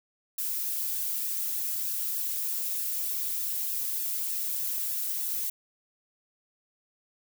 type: noise with flanger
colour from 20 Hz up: violet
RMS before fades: -31 dBFS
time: 0.38-5.5 s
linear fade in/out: 5 ms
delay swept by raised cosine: 1.1 to 2.4 ms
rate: 3.3 Hz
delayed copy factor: +0.5
effects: none